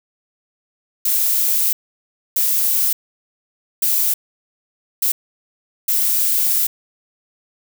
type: noise bursts at uneven times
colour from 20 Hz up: violet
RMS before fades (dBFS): -17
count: 5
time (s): 1.05-1.73 / 2.36-2.93 / 3.82-4.14 / 5.02-5.12 / 5.88-6.67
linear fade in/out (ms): 5
effects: none

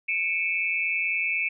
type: tone cluster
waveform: sine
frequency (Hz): 2234 / 2404 / 2612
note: C#7 / D7 / E7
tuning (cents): +13 / +40 / -17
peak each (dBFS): -28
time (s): 0.08-1.49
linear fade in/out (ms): 10
effects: none

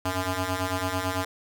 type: ring-modulated tone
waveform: 10% pulse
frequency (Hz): 185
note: F#3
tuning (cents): 0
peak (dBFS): -15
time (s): 0.05-1.25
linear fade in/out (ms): 5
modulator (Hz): 467
effects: none

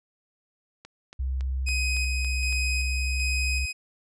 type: click train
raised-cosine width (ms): 0.2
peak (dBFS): -26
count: 7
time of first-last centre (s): 0.85-2.526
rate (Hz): 3.58
type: tone with pitch glide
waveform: sine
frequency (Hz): 65.41 to 66.75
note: C2 to C2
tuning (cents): 0 to +35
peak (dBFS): -25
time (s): 1.19-3.66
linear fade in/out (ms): 10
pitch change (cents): +35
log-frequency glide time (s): 2.59-3.45
type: tone with tremolo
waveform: sawtooth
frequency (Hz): 2513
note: D#7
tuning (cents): +17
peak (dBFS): -23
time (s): 1.66-3.73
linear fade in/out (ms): 20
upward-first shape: square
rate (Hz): 1.3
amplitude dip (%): 30
effects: resampled to 22050 Hz

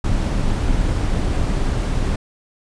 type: noise with amplitude modulation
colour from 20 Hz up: brown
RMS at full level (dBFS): -17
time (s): 0.04-2.16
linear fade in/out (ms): 5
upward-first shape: sine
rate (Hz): 223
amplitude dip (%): 35
effects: resampled to 22050 Hz

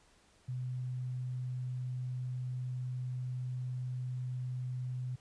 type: tone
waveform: sine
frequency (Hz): 126.2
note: B2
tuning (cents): +38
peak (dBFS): -35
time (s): 0.48-5.16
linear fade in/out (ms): 10
effects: pink hiss -66 dBFS RMS until 5.2 s + resampled to 22050 Hz

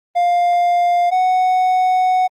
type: tone pair in turn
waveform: triangle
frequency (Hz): 702 / 739.9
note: F5 / F#5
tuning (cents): +9 / 0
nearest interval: minor second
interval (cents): 91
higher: second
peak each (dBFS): -10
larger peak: neither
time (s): 0.15-1.11 / 1.11-2.28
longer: second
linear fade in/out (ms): 20
effects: Opus 24 kbps

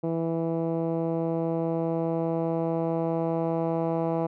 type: tone with low-pass filter sweep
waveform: 10% pulse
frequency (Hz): 164.81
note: E3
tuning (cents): 0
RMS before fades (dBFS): -27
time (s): 0.03-4.27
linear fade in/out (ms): 10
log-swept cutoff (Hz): 480 to 750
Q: 1.1
effects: none

